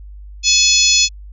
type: harmonic tone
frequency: 855 Hz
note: A5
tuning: 50 cents flat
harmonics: 3 / 4 / 5 / 6 / 7 / 8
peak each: -17 / -17 / -17 / -17 / -17 / -17 dBFS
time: 0.43-1.09 s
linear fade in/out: 50 ms
effects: added 50 Hz sine -32 dBFS peak until 1.32 s